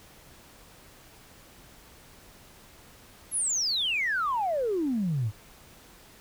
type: exponential sweep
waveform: sine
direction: down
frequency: 11480 to 98 Hz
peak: -24 dBFS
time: 3.31-5.32 s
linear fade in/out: 50 ms
effects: tanh soft clip ceiling -20 dBFS + pink hiss -53 dBFS RMS until 6.2 s